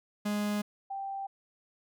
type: tone pair in turn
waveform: 45% pulse / sine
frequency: 207.7 / 784.2 Hz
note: G#3 / G5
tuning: 0 / 0 cents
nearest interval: octave + major seventh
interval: 2300 cents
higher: second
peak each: -29 / -34 dBFS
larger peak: first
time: 0.25-0.62 / 0.9-1.27 s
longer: neither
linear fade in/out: 10 ms
effects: none